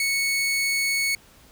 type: tone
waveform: sawtooth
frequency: 2212 Hz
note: C#7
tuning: 4 cents flat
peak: -18 dBFS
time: 0-1.15 s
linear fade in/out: 2 ms
effects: pink hiss -53 dBFS RMS until 1.51 s